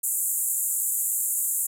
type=band-pass noise; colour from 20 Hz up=pink; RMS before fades=-26 dBFS; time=0.03-1.67 s; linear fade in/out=10 ms; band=7100 to 15000 Hz; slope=96 dB/octave; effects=none